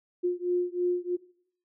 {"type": "beating tone pair", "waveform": "sine", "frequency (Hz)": [354.5, 357.6], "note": ["F4", "F4"], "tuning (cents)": [26, 41], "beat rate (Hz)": 3.1, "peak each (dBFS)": -28, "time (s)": [0.23, 1.17], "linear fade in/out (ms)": 20, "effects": ["noise-tail reverb RT60 0.6 s tail -19 dB re dry"]}